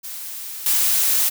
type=noise with level steps; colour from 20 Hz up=blue; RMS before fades=-32 / -18 dBFS; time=0.03-1.3 s; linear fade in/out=20 ms; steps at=0.66 s; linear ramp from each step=2 ms; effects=none